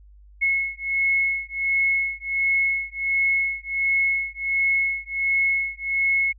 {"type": "beating tone pair", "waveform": "sine", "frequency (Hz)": [2181, 2182.4], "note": ["C#7", "C#7"], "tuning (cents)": [-29, -28], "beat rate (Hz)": 1.4, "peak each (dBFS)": -23, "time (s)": [0.41, 6.33], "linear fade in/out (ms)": 20, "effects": ["added 50 Hz sine -46 dBFS peak until 6.38 s"]}